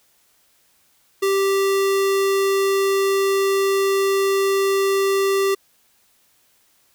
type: tone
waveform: square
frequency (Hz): 391.4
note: G4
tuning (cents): -3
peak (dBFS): -17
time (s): 1.22-5.55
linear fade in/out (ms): 10
effects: white hiss -60 dBFS RMS until 6.94 s